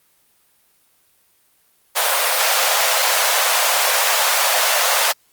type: high-pass noise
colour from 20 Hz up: pink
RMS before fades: -17 dBFS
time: 1.95-5.13 s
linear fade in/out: 20 ms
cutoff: 540 Hz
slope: 48 dB/octave
effects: white hiss -59 dBFS RMS until 5.32 s + Opus 32 kbps